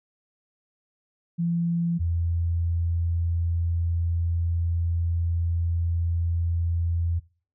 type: tone pair in turn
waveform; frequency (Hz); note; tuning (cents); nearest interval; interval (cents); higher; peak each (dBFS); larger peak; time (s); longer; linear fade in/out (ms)
sine; 170 / 84.63; F3 / E2; -46 / +46; octave; 1208; first; -22; neither; 1.38-1.99 / 1.99-7.2; second; 20
effects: noise-tail reverb RT60 0.4 s tail -21 dB re dry